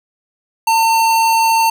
square tone, 903 Hz, A5, 45 cents sharp, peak -11 dBFS, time 0.67-1.7 s, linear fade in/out 5 ms, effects none

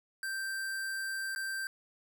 square tone with dropouts, 1568 Hz, G6, in tune, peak -35 dBFS, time 0.23-1.67 s, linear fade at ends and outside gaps 1 ms, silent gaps 1.35-1.36 s, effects none

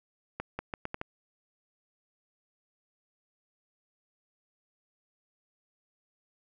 accelerating click train, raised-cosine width 0.5 ms, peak -19 dBFS, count 6, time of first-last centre 0.4-1.014 s, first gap 190 ms, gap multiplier 0.78, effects none

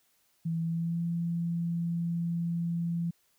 sine tone with pitch glide, 164.81 to 169.54 Hz, E3 to E3, 0 to +49 cents, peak -28 dBFS, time 0.45-3.11 s, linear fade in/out 10 ms, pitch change +49 cents, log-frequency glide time 0.62-1.02 s, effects white hiss -70 dBFS RMS until 3.38 s

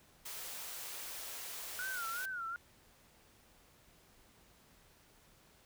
white high-pass noise, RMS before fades -45 dBFS, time 0.25-2.26 s, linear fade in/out 10 ms, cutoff 380 Hz, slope 24 dB/octave
sine tone with vibrato, 1439 Hz, F#6, 49 cents flat, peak -38 dBFS, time 1.79-2.56 s, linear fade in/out 0 ms, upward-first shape sine, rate 2.6 Hz, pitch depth 130 cents each way
effects pink hiss -65 dBFS RMS until 5.65 s

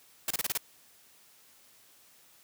white noise bursts, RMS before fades -30 dBFS, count 6, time 0.28-0.575 s, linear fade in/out 2 ms, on 25 ms, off 29 ms, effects white hiss -60 dBFS RMS until 2.43 s + high-pass 80 Hz 12 dB/octave

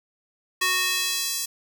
square tone with high-pass filter sweep, 369.2 Hz, F#4, 4 cents flat, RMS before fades -25 dBFS, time 0.61-1.46 s, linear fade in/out 10 ms, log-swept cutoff 1600 to 6200 Hz, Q 0.99, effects none

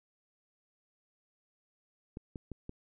clicks, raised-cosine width 3 ms, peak -28 dBFS, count 4, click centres 2.171 / 2.358 / 2.517 / 2.694 s, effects none

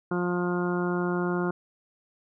harmonic tone, 177.2 Hz, F3, 25 cents sharp, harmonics 1 / 2 / 3 / 4 / 5 / 6 / 7 / 8, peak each -28 / -28 / -39 / -38 / -40 / -38 / -40 / -36 dBFS, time 0.11-1.51 s, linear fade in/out 5 ms, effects none

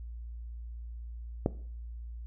click, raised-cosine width 2 ms, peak -12 dBFS, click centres 1.461 s, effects noise-tail reverb RT60 0.5 s tail -17 dB re dry + added 58 Hz sine -39 dBFS peak until 2.26 s

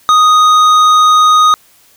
sine tone with hard clipping, 1244.5 Hz, D#6, in tune, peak -6 dBFS, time 0.09-1.54 s, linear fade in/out 0 ms, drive 9 dB, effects white hiss -47 dBFS RMS until 1.96 s

